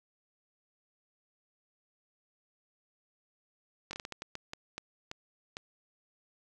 slowing click train, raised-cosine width 0.2 ms, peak -22 dBFS, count 12, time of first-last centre 3.91-5.569 s, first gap 21 ms, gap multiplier 1.36, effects none

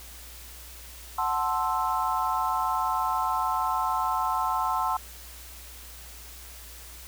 sine chord, F# half-diminished seventh, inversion none, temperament equal, 740 / 880 / 1046.5 / 1318.5 Hz, F#5 / A5 / C6 / E6, 0 / 0 / 0 / 0 cents, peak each -31 / -29 / -28 / -31 dBFS, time 1.18-4.97 s, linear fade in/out 5 ms, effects added 60 Hz sine -46 dBFS peak until 7.07 s + white hiss -46 dBFS RMS until 7.07 s

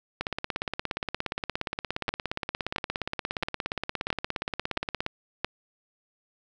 two click trains, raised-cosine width 0.3 ms, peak -10 / -13 dBFS, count 6 / 84, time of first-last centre 2.09-5.446 / 0.21-5.064 s, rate 1.49 / 17.1 Hz, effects none

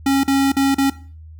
square tone with dropouts, 273.5 Hz, C#4, 23 cents flat, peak -14 dBFS, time 0.06-0.9 s, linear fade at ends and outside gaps 5 ms, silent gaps 0.235-0.278 / 0.52-0.566 / 0.746-0.782 s, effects noise-tail reverb RT60 0.4 s tail -17 dB re dry + added 79 Hz sine -36 dBFS peak until 1.39 s

